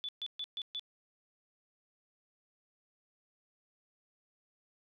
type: tone bursts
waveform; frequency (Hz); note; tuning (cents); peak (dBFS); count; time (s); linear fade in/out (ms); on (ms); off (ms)
sine; 3470; A7; -25; -36; 5; 0.04-0.795; 0; 47; 130
effects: none